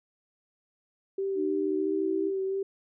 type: tone with vibrato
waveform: sine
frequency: 386.3 Hz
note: G4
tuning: 25 cents flat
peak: -27 dBFS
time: 1.18-2.63 s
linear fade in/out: 5 ms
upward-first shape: sine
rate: 3 Hz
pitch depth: 20 cents each way
type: tone with pitch glide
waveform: sine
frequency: 305.2 to 323.2 Hz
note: D#4 to E4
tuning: -33 to -34 cents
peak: -29 dBFS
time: 1.35-2.32 s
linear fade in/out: 50 ms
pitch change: +99 cents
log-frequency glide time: 1.65-2.16 s
effects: none